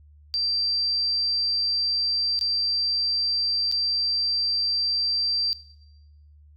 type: tone with dropouts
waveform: sine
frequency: 4699 Hz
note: D8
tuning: in tune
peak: -22 dBFS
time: 0.34-5.53 s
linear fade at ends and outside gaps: 0 ms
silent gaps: 2.391-2.411 / 3.715-3.723 s
effects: noise-tail reverb RT60 0.9 s tail -18 dB re dry + added 74 Hz sine -49 dBFS peak until 6.56 s